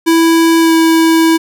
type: tone with pitch glide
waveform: square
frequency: 329.6 to 326.2 Hz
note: E4 to E4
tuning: 0 to -18 cents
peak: -7 dBFS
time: 0.06-1.38 s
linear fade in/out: 20 ms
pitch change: -18 cents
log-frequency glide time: 0.6-0.73 s
effects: none